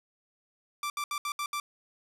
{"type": "tone bursts at uneven times", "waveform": "sawtooth", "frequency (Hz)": 1173, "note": "D6", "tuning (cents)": -2, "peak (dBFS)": -27, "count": 6, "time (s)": [[0.83, 0.9], [0.97, 1.04], [1.11, 1.18], [1.25, 1.32], [1.39, 1.46], [1.53, 1.6]], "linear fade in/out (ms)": 2, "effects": ["resampled to 32000 Hz", "11-bit"]}